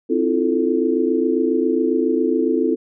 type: chord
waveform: sine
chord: F major seventh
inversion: second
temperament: equal with one note detuned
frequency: 261.6 / 321.9 / 349.2 / 440 Hz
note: C4 / E4 / F4 / A4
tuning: 0 / -41 / 0 / 0 cents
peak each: -21 dBFS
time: 0.09-2.76 s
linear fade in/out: 20 ms
effects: none